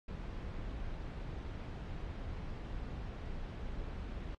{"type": "noise", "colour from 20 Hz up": "brown", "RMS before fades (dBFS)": -42, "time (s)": [0.08, 4.35], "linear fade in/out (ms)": 5, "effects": ["low-pass 4000 Hz 12 dB/octave", "AAC 48 kbps"]}